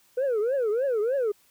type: tone with vibrato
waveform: sine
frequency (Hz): 482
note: B4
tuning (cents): -42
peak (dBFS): -20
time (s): 0.17-1.32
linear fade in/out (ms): 10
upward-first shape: triangle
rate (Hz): 3.3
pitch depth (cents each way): 300
effects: tanh soft clip ceiling -21 dBFS + white hiss -62 dBFS RMS until 1.5 s